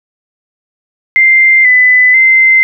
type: tone with pitch steps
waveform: sine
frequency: 2092 / 2003 / 2074 Hz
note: C7 / B6 / C7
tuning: -1 / +24 / -16 cents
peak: -3 dBFS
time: 1.16-2.63 s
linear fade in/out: 0 ms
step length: 490 ms
effects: none